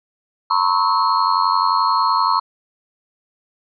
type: tone cluster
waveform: sine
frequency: 914 / 1006 / 1097 / 1297 / 4254 Hz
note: A#5 / B5 / C#6 / E6 / C8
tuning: -34 / +32 / -18 / -28 / +28 cents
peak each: -21 / -19 / -18 / -22 / -27 dBFS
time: 0.5-2.4 s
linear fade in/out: 10 ms
effects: none